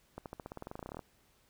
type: accelerating click train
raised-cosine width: 1 ms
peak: -28 dBFS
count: 19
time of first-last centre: 0.18-0.993 s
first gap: 78 ms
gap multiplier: 0.93
effects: pink hiss -69 dBFS RMS until 1.49 s